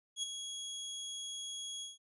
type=tone with ADSR envelope; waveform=25% pulse; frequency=3322 Hz; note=G#7; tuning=in tune; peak=-29 dBFS; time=0.16-1.98 s; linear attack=69 ms; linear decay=13 ms; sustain=-8 dB; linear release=160 ms; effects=resampled to 24000 Hz